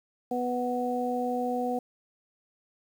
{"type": "harmonic tone", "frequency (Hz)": 246.9, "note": "B3", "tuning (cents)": 0, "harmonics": [1, 2, 3], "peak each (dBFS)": [-31, -31, -31], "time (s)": [0.31, 1.79], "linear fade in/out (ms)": 5, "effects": ["9-bit"]}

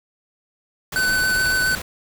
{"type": "noise with tremolo", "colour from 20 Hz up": "pink", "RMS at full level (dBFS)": -29, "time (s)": [0.92, 1.82], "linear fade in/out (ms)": 5, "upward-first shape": "square", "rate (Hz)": 19, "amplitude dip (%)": 25}
{"type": "tone with vibrato", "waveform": "square", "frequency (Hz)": 1510, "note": "F#6", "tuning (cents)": 35, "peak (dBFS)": -18, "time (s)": [0.96, 1.75], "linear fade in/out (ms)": 0, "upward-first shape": "sine", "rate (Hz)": 7.2, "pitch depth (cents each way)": 15}
{"effects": []}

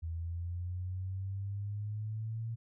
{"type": "exponential sweep", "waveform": "sine", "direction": "up", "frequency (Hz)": [81.5, 115.2], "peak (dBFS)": -35, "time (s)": [0.02, 2.56], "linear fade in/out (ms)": 20, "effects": []}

